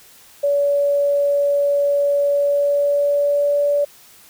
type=tone with pitch glide; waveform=sine; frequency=570 to 576.6 Hz; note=C#5 to D5; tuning=+48 to -32 cents; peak=-14 dBFS; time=0.43-3.85 s; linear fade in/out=10 ms; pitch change=+20 cents; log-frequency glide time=2.26-3.61 s; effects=white hiss -47 dBFS RMS until 4.29 s